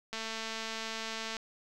click train, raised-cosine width 0.2 ms, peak -21 dBFS, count 277, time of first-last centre 0.13-1.368 s, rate 223 Hz, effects none

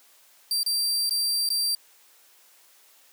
sawtooth tone with dropouts, 4706 Hz, D8, 3 cents sharp, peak -20 dBFS, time 0.51-1.75 s, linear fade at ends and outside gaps 2 ms, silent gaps 0.632-0.662 / 1.095-1.108 / 1.49-1.502 s, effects white hiss -57 dBFS RMS until 3.12 s + high-pass 400 Hz 12 dB/octave

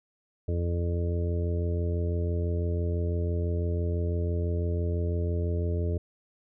harmonic tone, 86 Hz, F2, 26 cents flat, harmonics 1 / 2 / 3 / 4 / 5 / 6 / 7, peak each -26 / -37 / -41 / -38 / -36 / -50 / -41 dBFS, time 0.48-5.98 s, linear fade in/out 5 ms, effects none

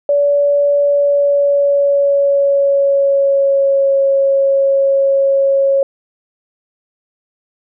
sine tone with pitch glide, 573 to 548.4 Hz, D5 to C#5, -43 to -19 cents, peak -9 dBFS, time 0.09-5.83 s, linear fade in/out 2 ms, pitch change -76 cents, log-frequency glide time 0.8-3.98 s, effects none

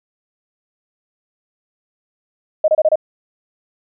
sine tone bursts, 622.3 Hz, D#5, in tune, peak -9 dBFS, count 5, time 2.64-2.957 s, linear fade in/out 5 ms, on 41 ms, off 28 ms, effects none

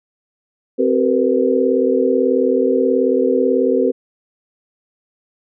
sine tone cluster, 260.5 / 383.2 / 461 / 499.4 Hz, C4 / G4 / A#4 / B4, -7 / -39 / -19 / +19 cents, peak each -18 dBFS, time 0.78-3.92 s, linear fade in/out 20 ms, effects none

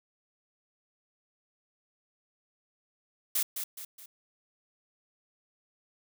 blue noise with echo, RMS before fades -28 dBFS, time 3.35-3.43 s, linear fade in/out 5 ms, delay 210 ms, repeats 3, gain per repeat -7 dB, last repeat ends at 4.06 s, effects none

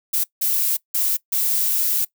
violet noise bursts at uneven times, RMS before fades -20 dBFS, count 4, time 0.13-0.24 / 0.41-0.77 / 0.94-1.17 / 1.32-2.05 s, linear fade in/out 10 ms, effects noise-tail reverb RT60 0.1 s tail -21 dB re dry

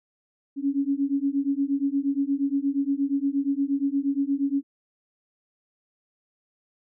sine beating tone pair, 274.2 / 282.7 Hz, C#4 / C#4, -19 / +34 cents, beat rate 8.5 Hz, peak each -25 dBFS, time 0.56-4.63 s, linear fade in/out 50 ms, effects none

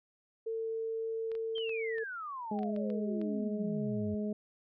sine tone, 449.4 Hz, A4, 37 cents sharp, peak -33 dBFS, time 0.46-2.04 s, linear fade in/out 10 ms
clicks, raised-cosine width 0.3 ms, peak -36 dBFS, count 10, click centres 1.317 / 1.352 / 1.582 / 1.694 / 1.983 / 2.59 / 2.632 / 2.763 / 2.902 / 3.215 s
sine exponential sweep, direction down, 3231 to 90.6 Hz, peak -38 dBFS, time 1.55-4.15 s, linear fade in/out 10 ms
harmonic tone, 209.9 Hz, G#3, 19 cents sharp, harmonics 1 / 2 / 3, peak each -33 / -39 / -43 dBFS, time 2.51-4.33 s, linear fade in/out 5 ms
effects none

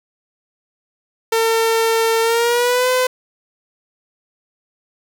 sawtooth tone with pitch glide, 452.4 to 507.8 Hz, A4 to B4, +48 to +48 cents, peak -10 dBFS, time 1.32-3.07 s, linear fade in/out 5 ms, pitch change +200 cents, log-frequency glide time 2.21-2.89 s, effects 8-bit

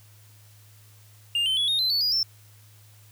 triangle tone with pitch steps, 2810 / 3082 / 3381 / 3708 / 4067 / 4461 / 4892 / 5366 Hz, F7 / G7 / G#7 / A#7 / C8 / C#8 / D#8 / E8, +10 / -30 / +30 / -10 / -50 / +10 / -30 / +30 cents, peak -20 dBFS, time 1.35-2.23 s, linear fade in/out 2 ms, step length 110 ms, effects added 105 Hz sine -51 dBFS peak until 3.11 s + white hiss -57 dBFS RMS until 3.11 s

